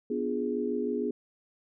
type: chord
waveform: sine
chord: B diminished seventh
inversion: none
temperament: equal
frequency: 246.9 / 293.7 / 349.2 / 415.3 Hz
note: B3 / D4 / F4 / Ab4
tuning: 0 / 0 / 0 / 0 cents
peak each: -32 / -36 / -36 / -31 dBFS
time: 0.1-1.11 s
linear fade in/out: 5 ms
effects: none